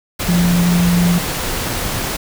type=tone in noise; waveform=sine; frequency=174.61 Hz; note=F3; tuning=in tune; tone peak=-11 dBFS; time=0.28-1.19 s; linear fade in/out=10 ms; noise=pink; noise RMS=-21 dBFS; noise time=0.19-2.17 s; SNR=+7 dB; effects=none